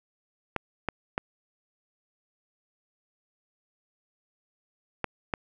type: clicks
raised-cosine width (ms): 0.5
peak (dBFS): -12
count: 5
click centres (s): 0.563 / 0.887 / 1.179 / 5.043 / 5.338
effects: none